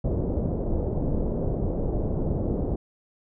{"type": "low-pass noise", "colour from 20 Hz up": "pink", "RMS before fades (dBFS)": -26, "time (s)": [0.04, 2.76], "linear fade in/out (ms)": 5, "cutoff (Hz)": 570, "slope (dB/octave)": 24, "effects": []}